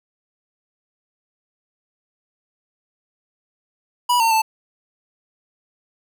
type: tone with pitch steps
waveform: square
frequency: 977 / 909 / 883 Hz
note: B5 / A#5 / A5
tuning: -19 / -44 / +6 cents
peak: -15 dBFS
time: 4.09-4.42 s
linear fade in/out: 10 ms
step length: 110 ms
effects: none